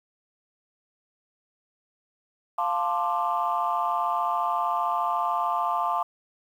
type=chord; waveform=sine; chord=D minor seventh; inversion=first; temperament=equal with one note detuned; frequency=698.5 / 880 / 1046.5 / 1180.1 Hz; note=F5 / A5 / C6 / D6; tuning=0 / 0 / 0 / +8 cents; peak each=-28 dBFS; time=2.58-6.03 s; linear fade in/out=5 ms; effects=tanh soft clip ceiling -15 dBFS + 9-bit